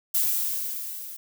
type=noise with level ramp; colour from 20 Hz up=violet; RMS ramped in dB=-22 to -39 dBFS; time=0.14-1.17 s; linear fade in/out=10 ms; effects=none